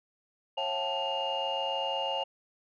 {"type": "tone cluster", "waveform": "sine", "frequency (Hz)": [544, 685, 771, 879, 2830], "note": ["C#5", "F5", "G5", "A5", "F7"], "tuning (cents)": [-33, -34, -29, -2, 22], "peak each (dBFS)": [-34, -37, -37, -34, -33], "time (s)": [0.57, 2.24], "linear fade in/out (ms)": 10, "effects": ["tanh soft clip ceiling -22 dBFS"]}